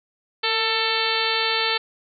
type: harmonic tone with a mistuned harmonic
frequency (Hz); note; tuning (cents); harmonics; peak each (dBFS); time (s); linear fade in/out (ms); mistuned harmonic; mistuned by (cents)
444.5; A4; +18; 1 / 2 / 3 / 4 / 5 / 6 / 7 / 8 / 9 / 10; -29 / -29 / -29 / -29 / -29 / -29 / -29 / -29 / -29 / -29; 0.43-1.78; 10; 1; +34
effects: none